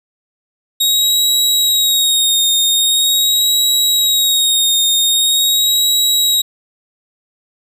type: tone with vibrato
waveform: sawtooth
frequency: 3772 Hz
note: A#7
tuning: 20 cents sharp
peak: -8 dBFS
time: 0.8-6.42 s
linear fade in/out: 10 ms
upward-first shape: sine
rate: 0.43 Hz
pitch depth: 39 cents each way
effects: none